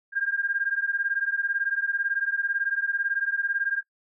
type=beating tone pair; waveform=sine; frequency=1600 / 1618 Hz; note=G6 / G#6; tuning=+35 / -46 cents; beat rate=18 Hz; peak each=-27 dBFS; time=0.12-3.83 s; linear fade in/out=50 ms; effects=noise-tail reverb RT60 0.1 s tail -21 dB re dry